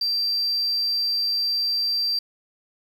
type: tone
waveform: sine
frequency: 4699 Hz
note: D8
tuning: in tune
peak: -19 dBFS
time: 0.01-2.19 s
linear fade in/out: 5 ms
effects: tanh soft clip ceiling -18 dBFS + 8-bit